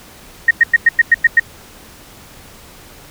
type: tone bursts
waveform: sine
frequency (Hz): 1864.7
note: A#6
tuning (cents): 0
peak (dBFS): -4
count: 8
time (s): 0.48-1.398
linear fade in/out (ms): 5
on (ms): 29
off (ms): 98
effects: pink hiss -40 dBFS RMS until 3.1 s